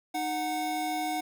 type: tone pair together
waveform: square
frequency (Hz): 308 / 736.2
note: D#4 / F#5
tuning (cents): -17 / -9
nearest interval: octave + minor third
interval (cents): 1508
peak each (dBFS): -35 / -31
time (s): 0.14-1.21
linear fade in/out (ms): 10
effects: none